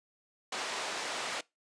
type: band-pass noise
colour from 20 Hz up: pink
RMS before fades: -37 dBFS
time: 0.52-1.41 s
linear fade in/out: 5 ms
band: 560 to 6800 Hz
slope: 12 dB/octave
effects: noise-tail reverb RT60 0.2 s tail -22 dB re dry + resampled to 22050 Hz